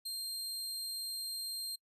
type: tone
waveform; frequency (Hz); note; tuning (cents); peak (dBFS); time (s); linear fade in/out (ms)
sawtooth; 4186; C8; 0; -35; 0.05-1.76; 10
effects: noise-tail reverb RT60 0.1 s tail -26 dB re dry + resampled to 32000 Hz